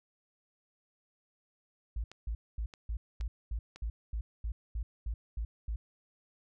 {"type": "tone bursts", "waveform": "sine", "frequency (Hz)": 55, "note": "A1", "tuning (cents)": 0, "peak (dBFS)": -32, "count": 13, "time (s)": [1.96, 5.76], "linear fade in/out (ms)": 5, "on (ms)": 80, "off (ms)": 230}
{"type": "clicks", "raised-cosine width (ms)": 0.2, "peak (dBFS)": -31, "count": 4, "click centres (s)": [2.116, 2.738, 3.21, 3.76]}
{"effects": []}